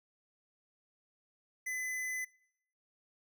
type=tone; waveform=square; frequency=2016 Hz; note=B6; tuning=35 cents sharp; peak=-36 dBFS; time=1.66-2.25 s; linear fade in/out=10 ms; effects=noise-tail reverb RT60 0.7 s tail -23 dB re dry